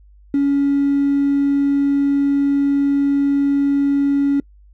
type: tone with hard clipping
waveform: triangle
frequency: 280.8 Hz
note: C#4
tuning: 22 cents sharp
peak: -13 dBFS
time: 0.34-4.4 s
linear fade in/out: 2 ms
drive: 3 dB
effects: noise-tail reverb RT60 0.1 s tail -26 dB re dry + added 50 Hz sine -44 dBFS peak until 4.73 s